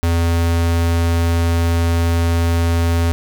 square tone, 84.3 Hz, E2, 39 cents sharp, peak -14 dBFS, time 0.03-3.12 s, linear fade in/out 0 ms, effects none

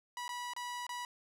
sawtooth tone with dropouts, 976 Hz, B5, 21 cents flat, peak -35 dBFS, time 0.17-1.05 s, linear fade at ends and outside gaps 1 ms, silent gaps 0.28-0.291 / 0.535-0.564 / 0.867-0.892 s, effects low-pass 11000 Hz 12 dB/octave

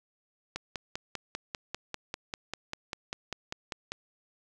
click train, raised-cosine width 0.2 ms, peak -17 dBFS, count 18, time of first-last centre 0.56-3.92 s, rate 5.06 Hz, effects none

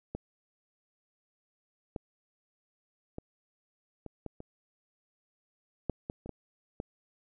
clicks, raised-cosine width 2 ms, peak -22 / -22 / -25 / -28 / -25 / -30 / -16 / -22 / -30 / -25 / -22 dBFS, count 11, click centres 0.15 / 1.962 / 3.184 / 4.063 / 4.263 / 4.404 / 5.897 / 6.099 / 6.26 / 6.293 / 6.801 s, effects none

